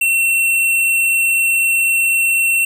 square tone, 2712 Hz, E7, 49 cents sharp, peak -13 dBFS, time 0.01-2.65 s, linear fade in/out 5 ms, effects none

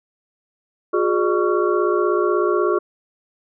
sine tone cluster, 359.3 / 415.6 / 601 / 1122 / 1372 Hz, F4 / G#4 / D5 / C#6 / F6, +49 / +1 / +40 / +21 / -31 cents, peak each -19 / -20 / -26 / -24 / -28 dBFS, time 0.93-2.79 s, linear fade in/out 10 ms, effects none

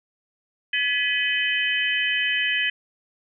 sine tone cluster, 1702 / 1975 / 2527 / 3047 Hz, G#6 / B6 / D#7 / G7, +42 / 0 / +26 / -50 cents, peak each -26 dBFS, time 0.73-2.7 s, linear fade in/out 5 ms, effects none

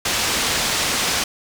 white low-pass noise, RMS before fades -21 dBFS, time 0.05-1.24 s, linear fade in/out 5 ms, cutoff 6100 Hz, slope 12 dB/octave, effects none

